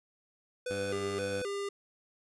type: tone with vibrato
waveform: square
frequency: 447.2 Hz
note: A4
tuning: 28 cents sharp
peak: -34 dBFS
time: 0.66-1.69 s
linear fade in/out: 5 ms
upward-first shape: square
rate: 1.9 Hz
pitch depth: 190 cents each way
type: tone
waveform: 10% pulse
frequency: 98 Hz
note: G2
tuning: in tune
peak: -29 dBFS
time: 0.7-1.42 s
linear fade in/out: 5 ms
effects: resampled to 24000 Hz